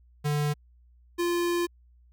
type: tone pair in turn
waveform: square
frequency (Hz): 147.6 / 346.9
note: D3 / F4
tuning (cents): +9 / -12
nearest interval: octave + minor third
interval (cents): 1479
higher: second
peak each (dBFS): -25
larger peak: neither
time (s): 0.24-0.54 / 1.18-1.67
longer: second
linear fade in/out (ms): 20
effects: added 60 Hz sine -55 dBFS peak until 2.12 s